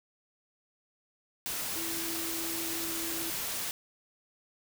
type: tone in noise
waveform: sine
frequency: 331.1 Hz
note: E4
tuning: 8 cents sharp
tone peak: -39 dBFS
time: 1.76-3.3 s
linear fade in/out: 0 ms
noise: white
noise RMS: -35 dBFS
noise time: 1.46-3.71 s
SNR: -7 dB
effects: none